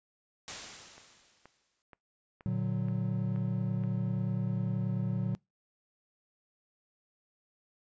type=noise with exponential decay; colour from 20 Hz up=white; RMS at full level=-38 dBFS; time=0.48-1.82 s; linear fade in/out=0 ms; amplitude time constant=290 ms
type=click train; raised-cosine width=0.5 ms; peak=-36 dBFS; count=7; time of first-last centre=0.98-3.837 s; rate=2.1 Hz
type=chord; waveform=triangle; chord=Bb augmented; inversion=none; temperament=equal; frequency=116.54 / 146.83 / 185 Hz; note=Bb2 / D3 / F#3; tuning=0 / 0 / 0 cents; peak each=-31 / -34 / -31 dBFS; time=2.46-5.35 s; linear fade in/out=0 ms
effects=noise-tail reverb RT60 0.2 s tail -25 dB re dry + resampled to 16000 Hz